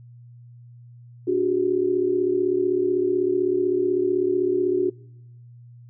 sine tone cluster, 291.9 / 364.9 / 400.8 Hz, D4 / F#4 / G4, -10 / -24 / +38 cents, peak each -28 / -20 / -26 dBFS, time 1.27-4.9 s, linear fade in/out 10 ms, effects noise-tail reverb RT60 1.0 s tail -26 dB re dry + added 120 Hz sine -43 dBFS peak until 5.89 s

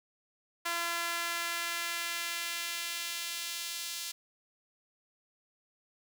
sawtooth tone with high-pass filter sweep, 340.6 Hz, F4, 43 cents flat, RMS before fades -36 dBFS, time 0.65-4.12 s, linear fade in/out 10 ms, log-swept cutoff 1200 to 4000 Hz, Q 1, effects none

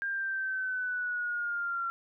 sine linear sweep, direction down, 1604 to 1365 Hz, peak -30 dBFS, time 0.02-1.9 s, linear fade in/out 0 ms, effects none

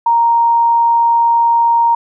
sine tone, 932.3 Hz, A#5, in tune, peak -8 dBFS, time 0.06-1.95 s, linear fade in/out 5 ms, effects none

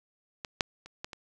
clicks, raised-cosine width 0.2 ms, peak -19 / -7 / -30 / -19 / -24 dBFS, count 5, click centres 0.448 / 0.608 / 0.86 / 1.045 / 1.132 s, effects none

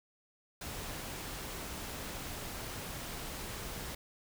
pink noise, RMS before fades -42 dBFS, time 0.61-3.95 s, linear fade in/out 5 ms, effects none

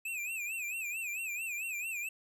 square tone with vibrato, 2538 Hz, D#7, 34 cents sharp, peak -36 dBFS, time 0.05-2.09 s, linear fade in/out 5 ms, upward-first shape sine, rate 4.5 Hz, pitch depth 130 cents each way, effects none

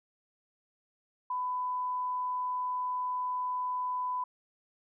sine tone, 1000 Hz, B5, 21 cents sharp, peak -30 dBFS, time 1.3-4.24 s, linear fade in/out 5 ms, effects none

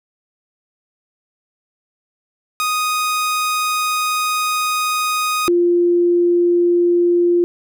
sawtooth / sine tone pair in turn, 1244.5 / 348.5 Hz, D#6 / F4, 0 / -4 cents, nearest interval octave + minor seventh, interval 2204 cents, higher first, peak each -13 / -11 dBFS, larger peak second, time 2.6-5.48 / 5.48-7.44 s, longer first, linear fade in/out 0 ms, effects none

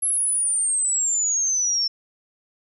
sine exponential sweep, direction down, 11175 to 5370 Hz, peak -19 dBFS, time 0.02-1.88 s, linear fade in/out 10 ms, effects none

